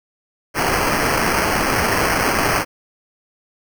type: noise with sample-and-hold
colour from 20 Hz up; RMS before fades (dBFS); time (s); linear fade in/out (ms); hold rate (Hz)
white; -18; 0.54-2.65; 50; 3675
effects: none